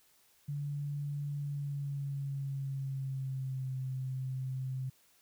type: tone with pitch glide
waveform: sine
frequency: 144.2 to 130.71 Hz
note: D3 to C3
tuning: -31 to -1 cents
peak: -34 dBFS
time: 0.48-4.9 s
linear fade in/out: 10 ms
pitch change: -170 cents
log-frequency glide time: 1.36-3.72 s
effects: white hiss -67 dBFS RMS until 5.21 s